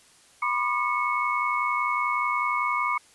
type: tone cluster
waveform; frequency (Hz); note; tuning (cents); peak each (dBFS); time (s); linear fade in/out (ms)
sine; 988 / 1079 / 1204 / 2202; B5 / C#6 / D6 / C#7; 0 / -47 / +43 / -12; -29 / -31 / -27 / -28; 0.42-2.98; 5
effects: white hiss -56 dBFS RMS until 3.14 s + resampled to 24000 Hz